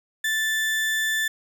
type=tone; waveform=35% pulse; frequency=1760 Hz; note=A6; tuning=in tune; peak=-20 dBFS; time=0.24-1.28 s; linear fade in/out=5 ms; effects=none